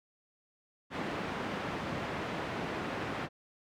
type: band-pass noise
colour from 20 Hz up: pink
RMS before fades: -37 dBFS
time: 0.9-3.29 s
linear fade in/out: 50 ms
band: 140 to 2200 Hz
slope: 12 dB/octave
effects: none